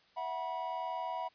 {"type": "chord", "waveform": "triangle", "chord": "E suspended second", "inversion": "none", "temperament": "equal with one note detuned", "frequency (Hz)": [659.3, 740, 970.8], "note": ["E5", "F#5", "B5"], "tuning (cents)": [0, 0, -30], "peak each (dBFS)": [-40, -38, -36], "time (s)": [0.16, 1.29], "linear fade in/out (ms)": 20, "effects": ["white hiss -66 dBFS RMS until 1.34 s", "resampled to 11025 Hz"]}